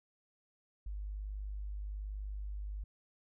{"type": "tone", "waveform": "sine", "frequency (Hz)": 50.6, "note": "G#1", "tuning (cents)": -44, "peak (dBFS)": -38, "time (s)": [0.86, 2.84], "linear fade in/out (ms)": 5, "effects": []}